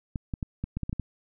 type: clicks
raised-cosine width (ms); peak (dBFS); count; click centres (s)
5; -18; 9; 0.158 / 0.338 / 0.428 / 0.64 / 0.77 / 0.833 / 0.895 / 0.929 / 0.997
effects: none